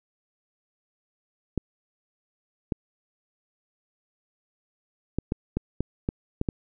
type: clicks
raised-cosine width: 3 ms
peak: -12 dBFS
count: 9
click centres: 1.577 / 2.722 / 5.186 / 5.321 / 5.57 / 5.806 / 6.089 / 6.414 / 6.488 s
effects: none